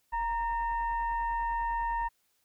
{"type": "tone with frequency modulation", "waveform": "sine", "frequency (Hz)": 932.3, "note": "A#5", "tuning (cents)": 0, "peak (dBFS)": -28, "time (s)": [0.12, 2.09], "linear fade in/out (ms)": 20, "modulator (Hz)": 890, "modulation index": 0.57, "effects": ["white hiss -73 dBFS RMS until 2.44 s"]}